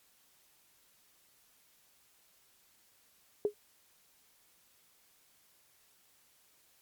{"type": "tone with exponential decay", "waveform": "sine", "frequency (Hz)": 415.3, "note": "G#4", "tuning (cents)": 0, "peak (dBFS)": -22, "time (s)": [3.45, 3.54], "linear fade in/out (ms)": 1, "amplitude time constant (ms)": 18, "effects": ["white hiss -67 dBFS RMS until 6.81 s", "MP3 96 kbps"]}